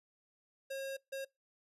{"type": "tone bursts at uneven times", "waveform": "square", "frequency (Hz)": 541, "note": "C#5", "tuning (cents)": -42, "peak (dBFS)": -39, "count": 2, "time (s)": [[0.7, 0.97], [1.12, 1.25]], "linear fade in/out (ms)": 10, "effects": ["noise-tail reverb RT60 0.2 s tail -24 dB re dry", "resampled to 32000 Hz"]}